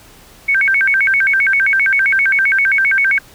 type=tone with vibrato; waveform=sine; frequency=1864.7 Hz; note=A#6; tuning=in tune; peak=-10 dBFS; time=0.48-3.19 s; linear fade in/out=10 ms; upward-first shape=square; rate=7.6 Hz; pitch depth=300 cents each way; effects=pink hiss -43 dBFS RMS until 3.34 s